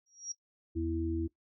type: tone with exponential growth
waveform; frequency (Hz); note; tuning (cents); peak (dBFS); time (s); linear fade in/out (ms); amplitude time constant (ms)
sine; 5670; F8; +25; -34; 0.06-0.32; 5; 55
type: harmonic tone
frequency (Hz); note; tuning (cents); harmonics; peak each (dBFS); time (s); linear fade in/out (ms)
82.41; E2; 0; 1 / 3 / 4; -35 / -42 / -32; 0.75-1.28; 20
effects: noise-tail reverb RT60 0.1 s tail -17 dB re dry